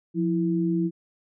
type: tone pair together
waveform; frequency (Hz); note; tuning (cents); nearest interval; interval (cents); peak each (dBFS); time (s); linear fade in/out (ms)
sine; 175.51 / 329.6; F3 / E4; +9 / 0; major seventh; 1091; -24; 0.14-0.91; 50
effects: none